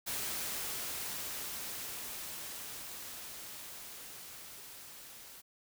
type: noise with level ramp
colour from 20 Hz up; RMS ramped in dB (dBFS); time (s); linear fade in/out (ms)
white; -37 to -52; 0.06-5.42; 20
effects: none